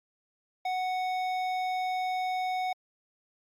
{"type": "tone with hard clipping", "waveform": "triangle", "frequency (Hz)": 740, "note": "F#5", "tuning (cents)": 0, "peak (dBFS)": -30, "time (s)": [0.65, 2.73], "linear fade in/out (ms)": 5, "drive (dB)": 15, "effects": ["Opus 48 kbps"]}